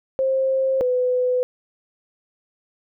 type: tone pair in turn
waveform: sine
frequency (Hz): 530 / 501.2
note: C5 / B4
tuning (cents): +22 / +25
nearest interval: minor second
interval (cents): 97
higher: first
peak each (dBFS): -17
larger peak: neither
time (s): 0.19-0.81 / 0.81-1.43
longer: neither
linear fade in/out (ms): 0
effects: none

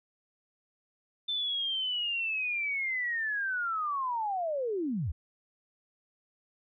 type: linear sweep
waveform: sine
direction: down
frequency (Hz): 3559 to 59.6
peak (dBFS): -29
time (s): 1.28-5.12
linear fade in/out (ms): 10
effects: none

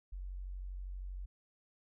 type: tone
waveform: sine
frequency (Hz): 46.3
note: F#1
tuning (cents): +2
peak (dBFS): -40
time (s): 0.12-1.26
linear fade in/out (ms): 10
effects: none

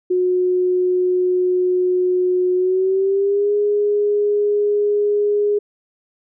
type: tone with pitch glide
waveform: sine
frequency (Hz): 363.9 to 413.2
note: F#4 to G#4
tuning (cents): -29 to -9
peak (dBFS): -14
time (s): 0.1-5.59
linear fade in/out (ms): 10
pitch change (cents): +220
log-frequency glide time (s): 2.55-3.54
effects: none

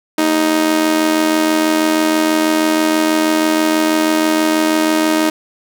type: tone with amplitude modulation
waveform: sawtooth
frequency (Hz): 312.1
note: D#4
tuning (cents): +5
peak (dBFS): -5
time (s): 0.18-5.3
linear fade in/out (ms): 5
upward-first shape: sine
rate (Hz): 86.2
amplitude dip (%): 65
effects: none

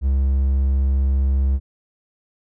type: tone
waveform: triangle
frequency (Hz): 67.5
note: C#2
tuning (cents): -45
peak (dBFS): -13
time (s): 0.01-1.6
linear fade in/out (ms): 50
effects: none

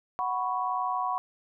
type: chord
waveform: sine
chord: F# suspended fourth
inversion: none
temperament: equal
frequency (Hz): 740 / 987.8 / 1108.7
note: F#5 / B5 / C#6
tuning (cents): 0 / 0 / 0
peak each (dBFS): -31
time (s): 0.19-1.18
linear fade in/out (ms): 0
effects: none

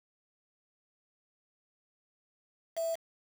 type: tone with quantisation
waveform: sine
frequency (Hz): 659.3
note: E5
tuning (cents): 0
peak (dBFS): -30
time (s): 2.76-2.96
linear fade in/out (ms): 20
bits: 7
effects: none

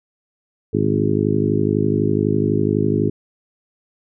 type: harmonic tone with a mistuned harmonic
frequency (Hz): 52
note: G#1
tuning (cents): +3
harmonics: 2 / 3 / 4 / 5 / 6 / 7 / 8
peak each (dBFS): -23 / -23 / -23 / -23 / -23 / -23 / -23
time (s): 0.73-3.1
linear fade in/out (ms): 10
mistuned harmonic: 2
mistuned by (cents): +33
effects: none

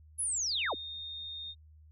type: linear sweep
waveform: sine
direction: down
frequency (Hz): 10820 to 146.6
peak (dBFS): -30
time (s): 0.18-0.75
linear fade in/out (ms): 20
type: tone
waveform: sine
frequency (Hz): 3673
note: A#7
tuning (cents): -26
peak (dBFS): -39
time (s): 0.5-1.55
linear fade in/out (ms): 50
effects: added 77 Hz sine -54 dBFS peak until 1.91 s

